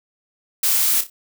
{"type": "noise with echo", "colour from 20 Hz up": "blue", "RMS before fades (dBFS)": -18, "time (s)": [0.63, 1.01], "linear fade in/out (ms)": 5, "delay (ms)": 30, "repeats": 3, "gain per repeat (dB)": -10, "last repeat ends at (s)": 1.1, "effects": []}